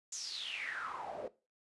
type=noise with band-pass filter sweep; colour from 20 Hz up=pink; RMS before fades=-42 dBFS; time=0.12-1.28 s; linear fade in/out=5 ms; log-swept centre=6900 to 490 Hz; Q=8.3; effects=noise-tail reverb RT60 0.3 s tail -18 dB re dry + resampled to 24000 Hz

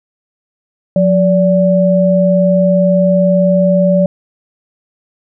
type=tone pair together; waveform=sine; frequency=179.8 / 579 Hz; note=F#3 / D5; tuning=-49 / -25 cents; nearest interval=octave + minor sixth; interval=2024 cents; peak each=-10 dBFS; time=0.96-4.06 s; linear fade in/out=2 ms; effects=none

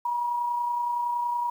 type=tone with amplitude modulation; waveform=sine; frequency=960 Hz; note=B5; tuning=49 cents flat; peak=-23 dBFS; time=0.05-1.5 s; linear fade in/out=5 ms; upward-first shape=sine; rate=30.7 Hz; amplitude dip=35%; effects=9-bit

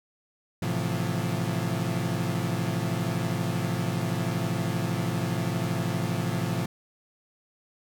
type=chord; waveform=35% pulse; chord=F major seventh; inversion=first; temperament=equal with one note detuned; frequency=110 / 130.81 / 164.81 / 177.36 Hz; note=A2 / C3 / E3 / F3; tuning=0 / 0 / 0 / +27 cents; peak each=-30 dBFS; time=0.62-6.66 s; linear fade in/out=5 ms; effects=none

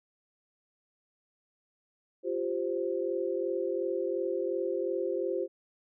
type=chord; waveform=sine; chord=F suspended second; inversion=none; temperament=equal; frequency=349.2 / 392 / 523.3 Hz; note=F4 / G4 / C5; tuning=0 / 0 / 0 cents; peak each=-33 dBFS; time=2.23-5.48 s; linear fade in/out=50 ms; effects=none

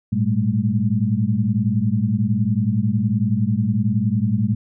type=tone cluster; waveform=sine; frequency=107.2 / 118.1 / 197.4 / 216.1 Hz; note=A2 / A#2 / G3 / A3; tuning=-45 / +23 / +12 / -31 cents; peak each=-22 dBFS; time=0.12-4.55 s; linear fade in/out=10 ms; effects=none

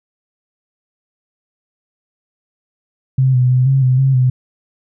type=tone with pitch steps; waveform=sine; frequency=131.4 / 125.7 / 127.2 / 135 / 128.1 / 134.3 / 127.4 Hz; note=C3 / B2 / C3 / C#3 / C3 / C3 / C3; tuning=+8 / +31 / -48 / -45 / -36 / +46 / -46 cents; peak=-9 dBFS; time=3.18-4.3 s; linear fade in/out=5 ms; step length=160 ms; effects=none

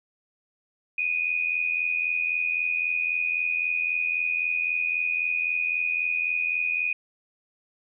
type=tone with amplitude modulation; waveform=sine; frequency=2477 Hz; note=D#7; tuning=8 cents flat; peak=-20 dBFS; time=0.98-6.93 s; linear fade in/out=5 ms; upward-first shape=sine; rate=83.8 Hz; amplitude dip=70%; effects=none

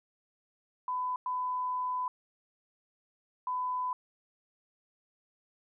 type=tone bursts at uneven times; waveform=sine; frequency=1003 Hz; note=B5; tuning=26 cents sharp; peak=-30 dBFS; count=3; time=0.88-1.16 / 1.26-2.08 / 3.47-3.93 s; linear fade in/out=2 ms; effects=none

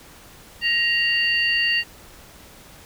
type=tone cluster; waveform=sine; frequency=1884 / 2786 / 4557 Hz; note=A#6 / F7 / C#8; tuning=+18 / -5 / +47 cents; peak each=-22 / -20 / -27 dBFS; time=0.61-1.84 s; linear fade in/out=50 ms; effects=pink hiss -46 dBFS RMS until 2.85 s

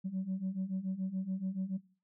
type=beating tone pair; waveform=sine; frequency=185 / 192 Hz; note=F#3 / G3; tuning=0 / -36 cents; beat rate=7 Hz; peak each=-36 / -35 dBFS; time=0.04-1.78 s; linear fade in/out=20 ms; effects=noise-tail reverb RT60 0.4 s tail -20 dB re dry + tanh soft clip ceiling -29 dBFS

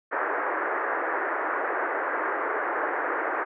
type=band-pass noise; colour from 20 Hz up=white; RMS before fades=-28 dBFS; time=0.11-3.45 s; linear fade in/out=20 ms; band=320 to 1800 Hz; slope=48 dB/octave; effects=none

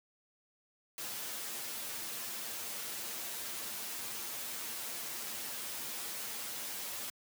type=noise with comb filter; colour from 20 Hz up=white; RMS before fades=-41 dBFS; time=0.98-7.1 s; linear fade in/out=2 ms; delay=8.7 ms; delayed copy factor=+0.75; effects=high-pass 150 Hz 12 dB/octave

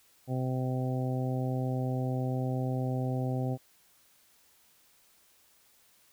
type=harmonic tone; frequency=128.7 Hz; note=C3; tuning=28 cents flat; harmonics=1 / 2 / 3 / 4 / 5 / 6; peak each=-30 / -35 / -41 / -40 / -42 / -42 dBFS; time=0.27-3.58 s; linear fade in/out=50 ms; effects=white hiss -64 dBFS RMS until 6.12 s

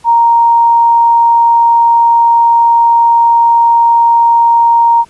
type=tone; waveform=sine; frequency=932.3 Hz; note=A#5; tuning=in tune; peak=-4 dBFS; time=0.04-5.05 s; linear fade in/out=50 ms; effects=pink hiss -45 dBFS RMS until 5.09 s + resampled to 24000 Hz

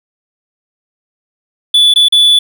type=tone with dropouts; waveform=triangle; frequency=3458 Hz; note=A7; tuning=31 cents flat; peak=-3 dBFS; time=1.74-2.39 s; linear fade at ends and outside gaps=5 ms; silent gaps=1.939-1.959 / 2.085-2.123 s; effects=none

